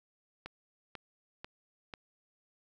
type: click train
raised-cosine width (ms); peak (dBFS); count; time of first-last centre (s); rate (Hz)
0.3; -26; 4; 0.46-1.938; 2.03
effects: 11-bit